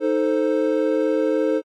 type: chord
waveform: triangle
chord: A diminished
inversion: second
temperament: equal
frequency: 311.1 / 440 / 523.3 Hz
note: Eb4 / A4 / C5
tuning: 0 / 0 / 0 cents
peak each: -20 dBFS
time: 0-1.62 s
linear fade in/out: 50 ms
effects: AAC 48 kbps